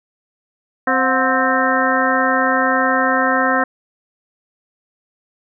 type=harmonic tone with a mistuned harmonic; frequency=261.6 Hz; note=C4; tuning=in tune; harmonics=1 / 2 / 3 / 4 / 5 / 6 / 7; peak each=-21 / -21 / -21 / -21 / -21 / -21 / -21 dBFS; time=0.87-3.64 s; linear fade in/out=5 ms; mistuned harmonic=3; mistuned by=-120 cents; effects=none